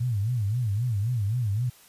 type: tone with vibrato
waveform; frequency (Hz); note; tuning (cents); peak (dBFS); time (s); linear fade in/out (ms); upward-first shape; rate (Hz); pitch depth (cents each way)
sine; 111.6; A2; +25; -23; 0-1.7; 10; sine; 3.8; 220
effects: white hiss -54 dBFS RMS until 1.88 s + resampled to 32000 Hz